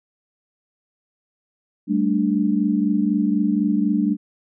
sine chord, G suspended second, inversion none, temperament equal, 196 / 220 / 293.7 Hz, G3 / A3 / D4, 0 / 0 / 0 cents, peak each -21 dBFS, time 1.87-4.17 s, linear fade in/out 50 ms, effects none

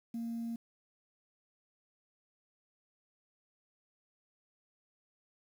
sine tone, 231.5 Hz, A#3, 12 cents flat, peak -34 dBFS, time 0.14-0.56 s, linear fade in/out 5 ms, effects tanh soft clip ceiling -33 dBFS + 10-bit

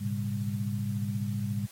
sine tone cluster, 107.3 / 121.9 / 138.3 / 200 Hz, A2 / B2 / C#3 / G3, -43 / -22 / -4 / +35 cents, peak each -32 / -37 / -38 / -33 dBFS, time 0-1.67 s, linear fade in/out 20 ms, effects white hiss -53 dBFS RMS until 1.71 s + AAC 48 kbps

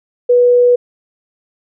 sine tone, 489.1 Hz, B4, 17 cents flat, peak -6 dBFS, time 0.29-0.76 s, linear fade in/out 10 ms, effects none

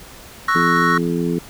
triangle chord, F# dominant seventh, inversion second, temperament equal, 1108.7 / 1318.5 / 1480 / 1864.7 Hz, C#6 / E6 / F#6 / A#6, 0 / 0 / 0 / 0 cents, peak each -17 / -18 / -20 / -19 dBFS, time 0.48-0.98 s, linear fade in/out 5 ms
harmonic tone, 85.4 Hz, F2, 38 cents flat, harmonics 2 / 3 / 4 / 5, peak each -21 / -23 / -24 / -25 dBFS, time 0.55-1.39 s, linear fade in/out 5 ms
effects pink hiss -40 dBFS RMS until 1.49 s

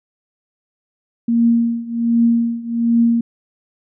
sine tone with tremolo, 233.1 Hz, A#3, in tune, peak -9 dBFS, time 1.28-3.21 s, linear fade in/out 5 ms, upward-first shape triangle, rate 1.3 Hz, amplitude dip 90%, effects none

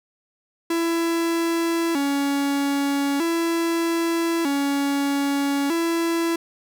45% pulse tone with vibrato, 306.3 Hz, D#4, 27 cents flat, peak -20 dBFS, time 0.7-6.36 s, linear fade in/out 5 ms, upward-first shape square, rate 0.4 Hz, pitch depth 150 cents each way, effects none

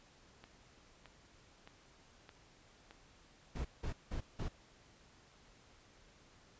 click train, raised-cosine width 0.3 ms, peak -37 dBFS, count 5, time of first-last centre 0.44-2.909 s, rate 1.62 Hz
brown noise bursts, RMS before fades -39 dBFS, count 4, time 3.55-4.486 s, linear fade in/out 10 ms, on 99 ms, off 180 ms
effects pink hiss -64 dBFS RMS until 6.59 s + resampled to 16000 Hz

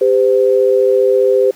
sine tone pair together, 397.3 / 512.1 Hz, G4 / C5, +23 / -37 cents, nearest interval major third, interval 440 cents, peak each -11 dBFS, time 0.01-1.51 s, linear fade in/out 5 ms, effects pink hiss -43 dBFS RMS until 1.55 s + high-pass 200 Hz 12 dB/octave

